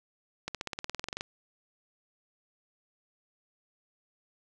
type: accelerating click train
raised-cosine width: 0.2 ms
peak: -17 dBFS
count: 15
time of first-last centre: 0.48-1.209 s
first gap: 67 ms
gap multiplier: 0.96
effects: none